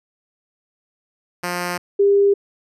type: tone pair in turn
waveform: 5% pulse / sine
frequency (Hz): 176.9 / 400.8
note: F3 / G4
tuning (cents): +23 / +38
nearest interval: octave + major second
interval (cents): 1415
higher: second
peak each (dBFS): -11 / -11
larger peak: neither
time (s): 1.43-1.78 / 1.99-2.34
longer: neither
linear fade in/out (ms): 10
effects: resampled to 32000 Hz